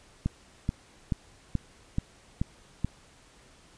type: click train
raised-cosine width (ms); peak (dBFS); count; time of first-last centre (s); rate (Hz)
5; -14; 7; 0.26-2.846; 2.32
effects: pink hiss -57 dBFS RMS until 3.77 s + resampled to 22050 Hz